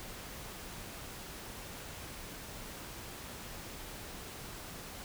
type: silence
effects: pink hiss -46 dBFS RMS until 5.04 s